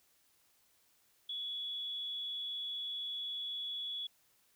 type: tone with amplitude modulation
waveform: sine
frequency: 3386 Hz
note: G#7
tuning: 33 cents sharp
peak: -36 dBFS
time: 1.29-4.07 s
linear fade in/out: 5 ms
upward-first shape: sine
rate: 245 Hz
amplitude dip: 30%
effects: white hiss -71 dBFS RMS until 4.55 s